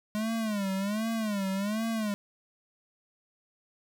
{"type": "tone with vibrato", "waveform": "square", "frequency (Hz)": 208.5, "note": "G#3", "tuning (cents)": 7, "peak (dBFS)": -29, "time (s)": [0.15, 2.14], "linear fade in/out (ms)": 0, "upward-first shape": "sine", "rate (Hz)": 1.3, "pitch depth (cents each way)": 150, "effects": []}